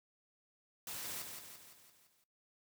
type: noise with echo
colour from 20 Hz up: white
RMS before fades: -44 dBFS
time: 0.87-1.22 s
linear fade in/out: 2 ms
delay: 170 ms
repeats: 6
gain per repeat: -5 dB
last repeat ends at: 2.24 s
effects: noise-tail reverb RT60 0.2 s tail -21 dB re dry